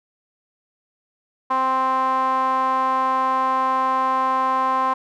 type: tone with band-pass filter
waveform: sawtooth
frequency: 261.6 Hz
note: C4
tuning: in tune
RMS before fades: -20 dBFS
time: 1.5-4.94 s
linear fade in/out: 10 ms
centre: 1000 Hz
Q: 6.5
effects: none